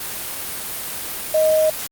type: tone in noise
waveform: sine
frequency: 625 Hz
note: D#5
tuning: 8 cents sharp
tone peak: -13 dBFS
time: 1.34-1.7 s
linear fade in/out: 5 ms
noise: white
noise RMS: -28 dBFS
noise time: 0-1.87 s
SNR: +12 dB
effects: Opus 32 kbps